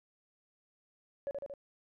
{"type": "tone with echo", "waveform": "sine", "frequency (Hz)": 562, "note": "C#5", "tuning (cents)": 24, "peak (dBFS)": -32, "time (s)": [1.27, 1.31], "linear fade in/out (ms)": 0, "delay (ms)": 76, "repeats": 3, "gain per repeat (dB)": -3, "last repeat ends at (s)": 1.538, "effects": ["tanh soft clip ceiling -30 dBFS"]}